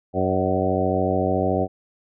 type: harmonic tone with a mistuned harmonic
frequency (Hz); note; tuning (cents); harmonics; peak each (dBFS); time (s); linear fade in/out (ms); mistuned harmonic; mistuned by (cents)
93.7; F#2; +22; 1 / 2 / 3 / 4 / 5 / 6 / 7 / 8; -27 / -27 / -27 / -27 / -27 / -27 / -27 / -27; 0.13-1.68; 50; 7; -33
effects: none